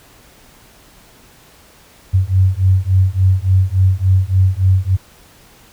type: beating tone pair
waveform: sine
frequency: 92.5 / 96 Hz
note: F#2 / G2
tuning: 0 / -36 cents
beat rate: 3.5 Hz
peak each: -13 dBFS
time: 2.13-4.97 s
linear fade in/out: 20 ms
effects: pink hiss -46 dBFS RMS until 5.72 s